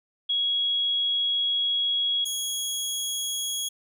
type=tone pair in turn; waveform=sine / 20% pulse; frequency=3322 / 3322 Hz; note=G#7 / G#7; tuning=0 / 0 cents; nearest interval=unison; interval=0 cents; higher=neither; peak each=-22 dBFS; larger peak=neither; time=0.29-2.25 / 2.25-3.69 s; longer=first; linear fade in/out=10 ms; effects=none